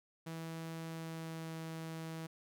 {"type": "tone with pitch glide", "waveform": "sawtooth", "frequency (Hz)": [163.3, 161.98], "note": ["E3", "E3"], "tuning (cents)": [-16, -30], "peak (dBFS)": -38, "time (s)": [0.26, 2.27], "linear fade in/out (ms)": 10, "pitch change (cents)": -14, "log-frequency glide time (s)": [0.85, 1.56], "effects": []}